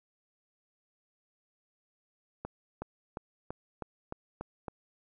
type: accelerating click train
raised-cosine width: 1 ms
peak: -23 dBFS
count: 8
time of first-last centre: 2.45-4.682 s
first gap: 370 ms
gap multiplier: 0.95
effects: none